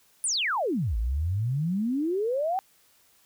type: exponential two-way sweep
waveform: sine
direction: down then up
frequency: 10180 to 51.91 to 786 Hz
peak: -24 dBFS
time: 0.24-2.59 s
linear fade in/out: 0 ms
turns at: 0.97 s
effects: white hiss -62 dBFS RMS until 3.25 s